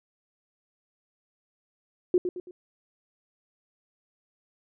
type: tone with echo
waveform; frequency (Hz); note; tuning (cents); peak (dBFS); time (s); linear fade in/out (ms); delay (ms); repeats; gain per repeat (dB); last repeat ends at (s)
sine; 359.6; F#4; -49; -17; 2.14-2.18; 2; 110; 3; -8; 2.51
effects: none